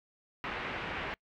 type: low-pass noise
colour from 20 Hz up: white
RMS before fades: -38 dBFS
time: 0.44-1.14 s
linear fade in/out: 0 ms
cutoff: 2500 Hz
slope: 24 dB/octave
effects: noise-tail reverb RT60 0.1 s tail -26 dB re dry